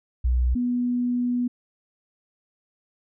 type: tone pair in turn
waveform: sine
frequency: 61.74 / 244.9 Hz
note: B1 / B3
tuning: 0 / -14 cents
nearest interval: 2 octaves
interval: 2386 cents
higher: second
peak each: -18 / -21 dBFS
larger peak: first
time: 0.24-0.55 / 0.55-1.48 s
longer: second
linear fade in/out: 10 ms
effects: none